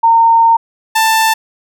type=tone pair in turn; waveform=sine / sawtooth; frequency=916 / 886.8 Hz; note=A#5 / A5; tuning=-31 / +13 cents; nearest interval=minor second; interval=56 cents; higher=first; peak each=-5 dBFS; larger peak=neither; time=0.03-0.57 / 0.95-1.34 s; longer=first; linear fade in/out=10 ms; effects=none